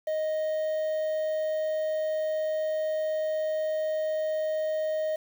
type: tone with quantisation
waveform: triangle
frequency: 622.3 Hz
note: D#5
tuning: in tune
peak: -24 dBFS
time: 0.07-5.16 s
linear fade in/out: 5 ms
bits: 8
effects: none